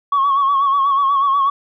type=tone with vibrato; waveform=sine; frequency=1108.7 Hz; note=C#6; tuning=in tune; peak=-11 dBFS; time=0.12-1.5 s; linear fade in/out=5 ms; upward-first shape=sine; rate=8.2 Hz; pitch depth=54 cents each way; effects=tanh soft clip ceiling -9 dBFS